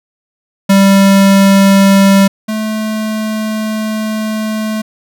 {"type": "tone pair in turn", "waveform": "square", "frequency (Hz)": [196, 216.8], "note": ["G3", "A3"], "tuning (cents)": [0, -25], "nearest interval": "major second", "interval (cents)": 175, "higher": "second", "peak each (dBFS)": [-5, -15], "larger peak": "first", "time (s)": [[0.69, 2.28], [2.48, 4.82]], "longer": "second", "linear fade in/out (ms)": 10, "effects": []}